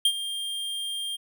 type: tone with ADSR envelope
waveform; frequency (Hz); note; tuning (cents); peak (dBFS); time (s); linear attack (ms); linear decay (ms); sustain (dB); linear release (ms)
square; 3200; G7; +35; -17; 0.05-1.17; 4; 65; -13; 20
effects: none